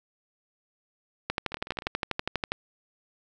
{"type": "two click trains", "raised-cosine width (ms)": 0.3, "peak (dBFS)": [-11, -24], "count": [16, 8], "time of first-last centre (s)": [[1.3, 2.52], [1.52, 1.872]], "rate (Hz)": [12.3, 19.9], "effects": []}